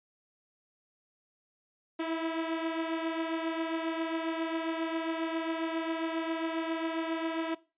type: beating tone pair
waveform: sawtooth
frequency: 324.6 / 332 Hz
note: E4 / E4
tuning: -27 / +12 cents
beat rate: 7.4 Hz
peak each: -28 / -33 dBFS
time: 1.99-7.55 s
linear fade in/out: 10 ms
effects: noise-tail reverb RT60 0.3 s tail -20 dB re dry + resampled to 8000 Hz